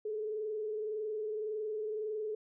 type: tone with frequency modulation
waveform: sine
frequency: 428.9 Hz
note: A4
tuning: 44 cents flat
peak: -34 dBFS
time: 0.05-2.35 s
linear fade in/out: 5 ms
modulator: 21.8 Hz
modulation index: 0.52
effects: none